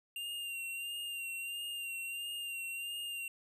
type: tone with vibrato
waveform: square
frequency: 2781 Hz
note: F7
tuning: 8 cents flat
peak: -39 dBFS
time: 0.16-3.28 s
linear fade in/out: 2 ms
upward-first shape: sine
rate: 1.5 Hz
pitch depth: 34 cents each way
effects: none